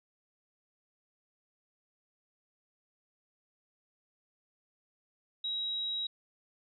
sine tone, 3840 Hz, B7, 49 cents flat, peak -32 dBFS, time 5.44-6.07 s, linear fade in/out 5 ms, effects none

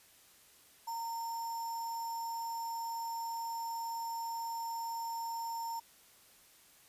sine tone with sample-and-hold, 919 Hz, A#5, 25 cents flat, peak -36 dBFS, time 0.87-5.8 s, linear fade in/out 10 ms, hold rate 6300 Hz, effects white hiss -62 dBFS RMS until 6.88 s + resampled to 32000 Hz

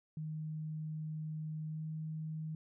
sine tone with pitch glide, 155.56 to 157 Hz, D#3 to D#3, 0 to +16 cents, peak -38 dBFS, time 0.17-2.55 s, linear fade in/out 2 ms, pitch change +16 cents, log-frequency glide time 1.68-1.83 s, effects none

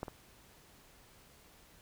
clicks, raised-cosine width 1 ms, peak -23 / -29 dBFS, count 2, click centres 0.031 / 0.082 s, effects pink hiss -61 dBFS RMS until 1.81 s

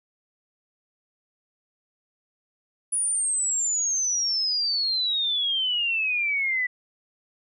sine exponential sweep, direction down, 9880 to 1963 Hz, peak -22 dBFS, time 2.92-6.67 s, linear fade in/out 10 ms, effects none

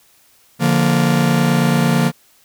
45% pulse chord, Bb major, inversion first, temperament just, 145.68 / 174.81 / 233.1 Hz, D3 / F3 / Bb3, -14 / +2 / 0 cents, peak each -17 dBFS, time 0.59-2.12 s, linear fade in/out 50 ms, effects white hiss -53 dBFS RMS until 2.44 s

